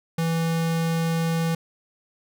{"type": "tone", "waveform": "square", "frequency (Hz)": 164.81, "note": "E3", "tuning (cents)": 0, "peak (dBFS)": -22, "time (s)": [0.18, 1.55], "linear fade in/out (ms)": 5, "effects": []}